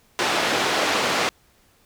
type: band-pass noise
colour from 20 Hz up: pink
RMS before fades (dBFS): -22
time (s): 0.19-1.29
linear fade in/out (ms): 0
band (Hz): 360 to 4700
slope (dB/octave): 12
effects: pink hiss -59 dBFS RMS until 1.85 s